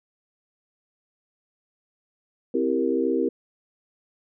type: chord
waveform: sine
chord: C dominant seventh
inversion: none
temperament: equal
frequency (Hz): 261.6 / 329.6 / 392 / 466.2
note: C4 / E4 / G4 / Bb4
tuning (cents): 0 / 0 / 0 / 0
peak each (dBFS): -26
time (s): 2.54-3.29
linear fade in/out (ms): 5
effects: none